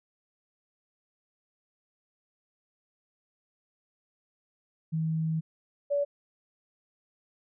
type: tone pair in turn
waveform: sine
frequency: 160 / 572.2 Hz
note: D#3 / D5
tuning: +49 / -45 cents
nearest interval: octave + minor seventh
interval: 2206 cents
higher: second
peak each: -26 / -24 dBFS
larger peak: second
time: 4.92-5.41 / 5.9-6.05 s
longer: first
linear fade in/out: 20 ms
effects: none